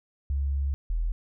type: tone pair in turn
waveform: sine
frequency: 69.5 / 40.9 Hz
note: C#2 / E1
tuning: +5 / -13 cents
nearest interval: major sixth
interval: 918 cents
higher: first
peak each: -24 dBFS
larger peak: neither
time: 0.3-0.74 / 0.9-1.12 s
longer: first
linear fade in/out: 0 ms
effects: none